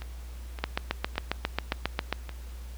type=two click trains; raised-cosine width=0.3 ms; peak=-23 / -10 dBFS; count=5 / 12; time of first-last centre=0.02-2.293 / 0.64-2.126 s; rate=1.76 / 7.4 Hz; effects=added 60 Hz sine -38 dBFS peak until 2.77 s + pink hiss -53 dBFS RMS until 2.77 s